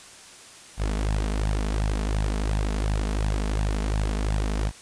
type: tone with flanger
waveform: sawtooth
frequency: 51.91 Hz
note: G#1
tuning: in tune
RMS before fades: -25 dBFS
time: 0.77-4.72 s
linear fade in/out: 50 ms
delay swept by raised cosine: 1.1 to 4.7 ms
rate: 2.8 Hz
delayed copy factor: +0.65
effects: white hiss -46 dBFS RMS until 4.81 s + resampled to 22050 Hz